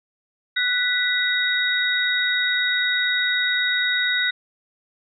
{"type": "tone cluster", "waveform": "sine", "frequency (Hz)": [1483, 1969, 3773], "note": ["F#6", "B6", "A#7"], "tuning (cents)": [4, -6, 20], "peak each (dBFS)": -23, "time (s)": [0.56, 4.31], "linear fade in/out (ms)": 10, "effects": []}